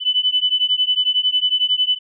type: beating tone pair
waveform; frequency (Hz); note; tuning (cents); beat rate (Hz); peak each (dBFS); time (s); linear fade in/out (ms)
sine; 2994 / 3005; F#7 / F#7; +20 / +26; 11; -18; 0-1.99; 50
effects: none